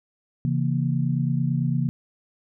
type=chord; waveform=sine; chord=A# diminished; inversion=first; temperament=equal with one note detuned; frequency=135.74 / 164.81 / 233.1 Hz; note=C#3 / E3 / A#3; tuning=-36 / 0 / 0 cents; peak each=-23 / -25 / -28 dBFS; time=0.45-1.89 s; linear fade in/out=0 ms; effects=none